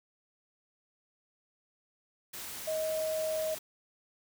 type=tone in noise; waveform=sine; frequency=630 Hz; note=D#5; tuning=21 cents sharp; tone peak=-30 dBFS; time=2.67-3.55 s; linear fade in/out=10 ms; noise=white; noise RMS=-42 dBFS; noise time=2.33-3.59 s; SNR=+9 dB; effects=none